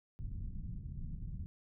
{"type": "low-pass noise", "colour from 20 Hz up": "pink", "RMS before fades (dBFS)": -42, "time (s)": [0.19, 1.46], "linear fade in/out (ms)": 0, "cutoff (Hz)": 170, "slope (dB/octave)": 24, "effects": []}